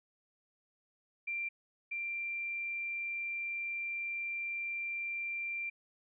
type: tone pair in turn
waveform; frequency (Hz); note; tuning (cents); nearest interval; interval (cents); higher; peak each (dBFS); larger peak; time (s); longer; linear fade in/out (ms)
sine; 2366 / 2366; D7 / D7; +12 / +12; unison; 0; neither; -34 / -35; first; 1.27-1.49 / 1.91-5.7; second; 10
effects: none